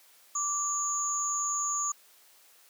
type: tone cluster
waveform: sine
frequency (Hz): 1169 / 6640 / 7030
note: D6 / G#8 / A8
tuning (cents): -8 / -1 / -2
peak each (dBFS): -33 / -31 / -33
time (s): 0.35-1.92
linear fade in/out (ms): 5
effects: white hiss -59 dBFS RMS until 2.69 s + high-pass 400 Hz 12 dB/octave